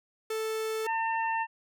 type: tone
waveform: 45% pulse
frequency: 440 Hz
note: A4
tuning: in tune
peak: -30 dBFS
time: 0.3-0.87 s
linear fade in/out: 5 ms
type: harmonic tone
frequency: 903 Hz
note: A5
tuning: 45 cents sharp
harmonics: 1 / 2 / 3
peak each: -28 / -34 / -38 dBFS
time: 0.84-1.47 s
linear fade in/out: 50 ms
effects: none